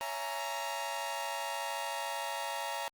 sawtooth chord, A# half-diminished seventh, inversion first, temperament just, 559.4 / 671.3 / 839.1 / 932.3 Hz, C#5 / E5 / G#5 / A#5, +16 / +31 / +18 / 0 cents, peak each -39 / -39 / -37 / -34 dBFS, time 0.01-2.88 s, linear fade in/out 0 ms, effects Opus 24 kbps

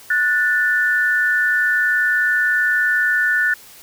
sine tone pair together, 1469 / 1769.8 Hz, F#6 / A6, -13 / +10 cents, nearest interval minor third, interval 323 cents, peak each -17 dBFS, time 0.1-3.54 s, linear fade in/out 5 ms, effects white hiss -43 dBFS RMS until 3.82 s

